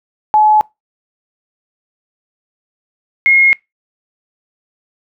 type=tone pair in turn; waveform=sine; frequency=854 / 2152 Hz; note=G#5 / C7; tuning=+48 / +48 cents; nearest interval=octave + major third; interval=1600 cents; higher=second; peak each=-6 dBFS; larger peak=neither; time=0.34-0.61 / 3.26-3.53 s; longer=neither; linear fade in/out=0 ms; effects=noise-tail reverb RT60 0.2 s tail -24 dB re dry